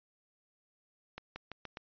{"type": "accelerating click train", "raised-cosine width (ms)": 0.3, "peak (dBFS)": -26, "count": 5, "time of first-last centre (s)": [1.18, 1.771], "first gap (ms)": 180, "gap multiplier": 0.87, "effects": ["resampled to 11025 Hz"]}